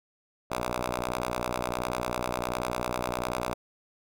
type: ring-modulated tone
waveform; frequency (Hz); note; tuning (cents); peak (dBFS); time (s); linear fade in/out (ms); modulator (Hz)
5% pulse; 61.4; B1; -9; -15; 0.5-3.54; 10; 609
effects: none